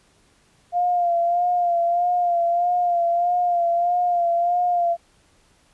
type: tone with vibrato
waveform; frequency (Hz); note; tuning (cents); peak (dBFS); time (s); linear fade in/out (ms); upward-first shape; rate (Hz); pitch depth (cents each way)
sine; 698.5; F5; 0; -17; 0.72-4.97; 50; sine; 1.6; 38
effects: pink hiss -59 dBFS RMS until 5.73 s + resampled to 24000 Hz